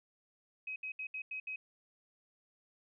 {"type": "tone bursts at uneven times", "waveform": "sine", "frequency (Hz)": 2536, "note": "D#7", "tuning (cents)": 32, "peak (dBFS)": -38, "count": 6, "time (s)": [[0.67, 0.76], [0.83, 0.92], [0.99, 1.07], [1.14, 1.22], [1.31, 1.4], [1.47, 1.56]], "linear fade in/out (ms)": 5, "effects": []}